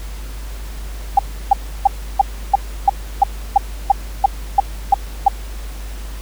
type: tone bursts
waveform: sine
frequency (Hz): 796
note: G5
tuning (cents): +26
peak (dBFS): -5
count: 13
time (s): 1.17-5.283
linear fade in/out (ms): 5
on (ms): 21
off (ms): 320
effects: added 50 Hz sine -26 dBFS peak until 6.21 s + pink hiss -38 dBFS RMS until 6.21 s